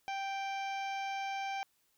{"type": "harmonic tone", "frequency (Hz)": 784, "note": "G5", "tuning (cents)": 0, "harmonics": [1, 2, 3, 4, 5, 6, 7, 8], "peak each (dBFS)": [-36, -47, -43, -50, -58, -59, -56, -58], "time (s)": [0.08, 1.63], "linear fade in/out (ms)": 0, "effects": ["white hiss -74 dBFS RMS until 1.97 s"]}